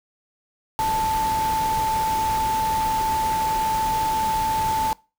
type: tone in noise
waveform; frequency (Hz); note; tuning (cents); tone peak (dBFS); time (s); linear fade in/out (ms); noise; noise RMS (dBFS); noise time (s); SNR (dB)
sine; 880; A5; 0; -20; 0.79-4.93; 0; pink; -31; 0.79-4.93; +8
effects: noise-tail reverb RT60 0.3 s tail -23 dB re dry